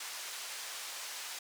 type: band-pass noise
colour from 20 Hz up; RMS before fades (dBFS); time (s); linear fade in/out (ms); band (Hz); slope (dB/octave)
white; -43; 0-1.39; 5; 740 to 7800; 12
effects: none